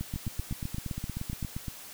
two click trains, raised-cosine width 5 ms, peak -22 / -21 dBFS, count 14 / 12, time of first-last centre 0.16-1.682 / 0.01-1.428 s, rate 8.54 / 7.76 Hz, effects white hiss -46 dBFS RMS until 1.93 s

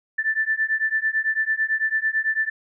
sine beating tone pair, 1760 / 1769 Hz, A6 / A6, 0 / +9 cents, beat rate 9 Hz, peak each -23 dBFS, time 0.18-2.5 s, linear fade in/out 10 ms, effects none

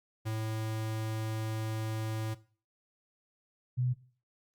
square / sine tone pair in turn, 110 / 125.31 Hz, A2 / B2, 0 / +26 cents, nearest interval major second, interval 226 cents, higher second, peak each -33 / -27 dBFS, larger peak second, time 0.25-2.35 / 3.77-3.94 s, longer first, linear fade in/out 20 ms, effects noise-tail reverb RT60 0.4 s tail -17 dB re dry + Opus 48 kbps

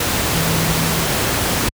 sine tone in noise, 162.8 Hz, E3, 21 cents flat, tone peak -20 dBFS, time 0.34-1.05 s, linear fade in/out 5 ms, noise pink, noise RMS -18 dBFS, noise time 0-1.69 s, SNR -5 dB, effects high-pass 60 Hz 12 dB/octave

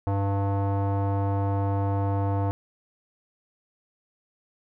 square tone with low-pass filter, 99 Hz, G2, 18 cents sharp, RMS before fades -25 dBFS, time 0.07-2.51 s, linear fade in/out 0 ms, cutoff 860 Hz, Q 2.4, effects none

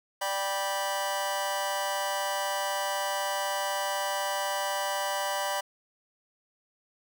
sawtooth chord, G major, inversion second, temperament just, 588 / 784 / 980 Hz, D5 / G5 / B5, +2 / 0 / -14 cents, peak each -29 dBFS, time 0.21-5.61 s, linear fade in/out 10 ms, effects 10-bit

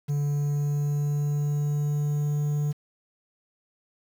triangle tone with pitch glide, 144.7 to 147.31 Hz, D3 to D3, -25 to +6 cents, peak -21 dBFS, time 0.08-2.73 s, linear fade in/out 20 ms, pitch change +31 cents, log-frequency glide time 0.21-2.45 s, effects 8-bit

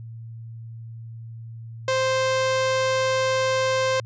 sawtooth tone, 523.3 Hz, C5, in tune, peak -16 dBFS, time 1.88-4 s, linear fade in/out 2 ms, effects added 114 Hz sine -35 dBFS peak until 4.05 s + resampled to 16000 Hz

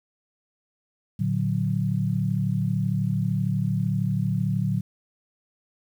sine chord, Bb augmented, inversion none, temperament equal with one note detuned, 113.94 / 146.83 / 185 Hz, Bb2 / D3 / F#3, -39 / 0 / 0 cents, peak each -26 dBFS, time 1.19-4.81 s, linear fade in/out 10 ms, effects 9-bit

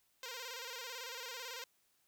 5% pulse tone with vibrato, 493.9 Hz, B4, in tune, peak -32 dBFS, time 0.23-1.64 s, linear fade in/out 2 ms, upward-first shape square, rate 18 Hz, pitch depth 87 cents each way, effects white hiss -75 dBFS RMS until 2.07 s

